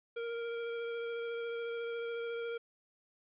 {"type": "tone with vibrato", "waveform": "square", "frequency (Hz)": 466.2, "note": "A#4", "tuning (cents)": 0, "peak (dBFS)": -37, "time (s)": [0.16, 2.58], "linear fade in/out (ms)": 10, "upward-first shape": "sine", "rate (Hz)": 14, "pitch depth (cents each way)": 12, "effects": ["resampled to 8000 Hz", "11-bit"]}